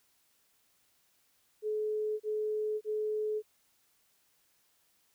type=tone bursts; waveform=sine; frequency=427.8 Hz; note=A4; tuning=49 cents flat; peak=-30 dBFS; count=3; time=1.62-3.424 s; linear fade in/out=50 ms; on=580 ms; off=32 ms; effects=white hiss -71 dBFS RMS until 5.14 s